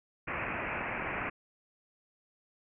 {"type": "low-pass noise", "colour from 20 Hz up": "white", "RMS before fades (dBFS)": -36, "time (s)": [0.27, 1.3], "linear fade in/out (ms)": 10, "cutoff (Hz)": 2600, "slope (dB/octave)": 96, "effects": []}